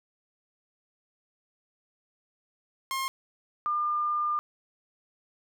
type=tone pair in turn; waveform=sawtooth / sine; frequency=1067 / 1202.9 Hz; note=C6 / D6; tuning=+34 / +41 cents; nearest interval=major second; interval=207 cents; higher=second; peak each=-25 dBFS; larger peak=neither; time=2.91-3.08 / 3.66-4.39 s; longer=second; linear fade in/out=0 ms; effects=none